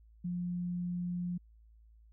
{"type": "tone", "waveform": "sine", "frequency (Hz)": 176.7, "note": "F3", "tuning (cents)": 21, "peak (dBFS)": -33, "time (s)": [0.24, 1.38], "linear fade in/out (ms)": 10, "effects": ["added 55 Hz sine -57 dBFS peak until 2.12 s"]}